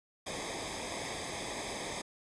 pink noise with comb filter, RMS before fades -39 dBFS, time 0.26-2.02 s, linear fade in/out 10 ms, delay 0.7 ms, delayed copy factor -0.8, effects resampled to 22050 Hz

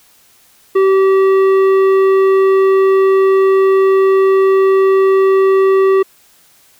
sine tone with tanh clipping, 385.1 Hz, G4, 31 cents flat, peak -9 dBFS, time 0.75-6.03 s, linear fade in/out 10 ms, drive 11 dB, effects white hiss -49 dBFS RMS until 6.79 s

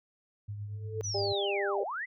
sine tone with tremolo, 103.2 Hz, G#2, 10 cents flat, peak -34 dBFS, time 0.48-1.33 s, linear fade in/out 10 ms, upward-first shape triangle, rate 8.6 Hz, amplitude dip 45%
sine tone with exponential growth, 440 Hz, A4, in tune, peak -30 dBFS, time 0.68-1.01 s, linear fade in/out 0 ms, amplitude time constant 70 ms
sine linear two-way sweep, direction down then up, 6120 to 429.6 to 2083 Hz, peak -33 dBFS, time 1.03-2.06 s, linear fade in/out 20 ms, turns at 1.82 s
harmonic tone, 199.9 Hz, G3, 34 cents sharp, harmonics 2 / 3 / 4, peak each -31 / -35 / -37 dBFS, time 1.14-1.84 s, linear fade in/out 10 ms
effects none

